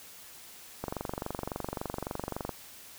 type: click train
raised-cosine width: 1 ms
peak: -19 dBFS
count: 40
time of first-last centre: 0.84-2.493 s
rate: 23.6 Hz
effects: white hiss -50 dBFS RMS until 2.98 s